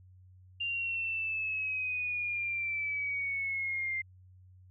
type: exponential sweep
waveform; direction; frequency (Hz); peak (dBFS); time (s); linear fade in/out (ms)
sine; down; 2794 to 2093; -31; 0.6-4.02; 10
effects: added 92 Hz sine -54 dBFS peak until 4.7 s